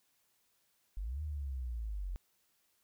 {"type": "linear two-way sweep", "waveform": "sine", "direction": "up then down", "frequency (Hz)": [42.97, 77.78, 42.97], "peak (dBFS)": -36, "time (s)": [0.97, 2.16], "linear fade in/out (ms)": 0, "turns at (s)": 1.22, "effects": ["white hiss -75 dBFS RMS until 2.83 s"]}